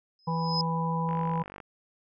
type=tone with exponential growth; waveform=sine; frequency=5080 Hz; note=D#8; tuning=35 cents sharp; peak=-24 dBFS; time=0.19-0.61 s; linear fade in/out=1 ms; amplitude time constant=90 ms
type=harmonic tone; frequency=164.81 Hz; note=E3; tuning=in tune; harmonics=1 / 3 / 5 / 6; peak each=-28 / -37 / -37 / -31 dBFS; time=0.27-1.43 s; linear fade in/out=10 ms
type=click train; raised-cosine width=0.5 ms; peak=-27 dBFS; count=26; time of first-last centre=1.09-1.602 s; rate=48.8 Hz
effects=none